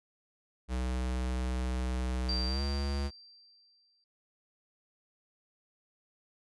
square tone with pitch glide, 62.9 to 70.2 Hz, B1 to C#2, +32 to +22 cents, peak -31 dBFS, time 0.68-3.11 s, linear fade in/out 50 ms, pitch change +190 cents, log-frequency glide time 2.46-2.62 s
sine tone with exponential decay, 4699 Hz, D8, in tune, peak -31 dBFS, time 2.29-4.04 s, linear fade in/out 1 ms, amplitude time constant 380 ms
effects resampled to 24000 Hz

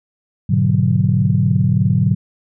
sine chord, G# half-diminished seventh, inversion none, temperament equal, 103.83 / 123.47 / 146.83 / 185 Hz, G#2 / B2 / D3 / F#3, 0 / 0 / 0 / 0 cents, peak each -17 dBFS, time 0.49-2.15 s, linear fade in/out 10 ms, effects tanh soft clip ceiling -1 dBFS

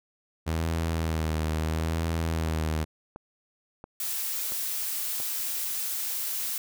sawtooth tone with vibrato, 80.3 Hz, E2, 45 cents flat, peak -22 dBFS, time 0.46-2.85 s, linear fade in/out 20 ms, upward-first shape sine, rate 0.75 Hz, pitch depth 41 cents each way
click train, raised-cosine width 1 ms, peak -27 dBFS, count 6, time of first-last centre 1.8-5.201 s, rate 1.47 Hz
blue noise, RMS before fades -31 dBFS, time 4-6.58 s, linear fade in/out 2 ms
effects none

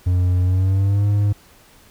triangle tone with pitch glide, 90.2 to 102.42 Hz, F#2 to G#2, -44 to -24 cents, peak -12 dBFS, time 0.06-1.33 s, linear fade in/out 10 ms, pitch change +220 cents, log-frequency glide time 0.41-1.06 s, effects pink hiss -50 dBFS RMS until 1.9 s

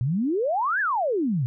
sine exponential two-way sweep, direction up then down, 115 to 1760 to 115 Hz, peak -21 dBFS, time 0.01-1.46 s, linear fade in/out 0 ms, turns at 0.8 s, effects none

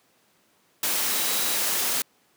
sine tone in noise, 3893 Hz, B7, 26 cents flat, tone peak -35 dBFS, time 1.11-1.56 s, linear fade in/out 2 ms, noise white, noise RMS -25 dBFS, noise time 0.83-2.02 s, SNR -13 dB, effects pink hiss -63 dBFS RMS until 2.36 s + high-pass 200 Hz 12 dB/octave

